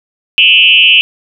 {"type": "tone with frequency modulation", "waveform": "sine", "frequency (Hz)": 2794, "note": "F7", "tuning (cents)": 0, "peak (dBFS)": -3, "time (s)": [0.38, 1.01], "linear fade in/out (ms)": 0, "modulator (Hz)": 173, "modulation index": 1.7, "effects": []}